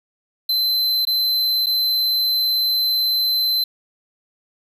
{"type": "tone with dropouts", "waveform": "square", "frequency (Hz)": 4069, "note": "C8", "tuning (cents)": -49, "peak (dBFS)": -17, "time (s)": [0.49, 3.64], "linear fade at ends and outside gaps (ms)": 5, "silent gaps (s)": [[1.052, 1.07], [1.661, 1.667]], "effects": ["9-bit"]}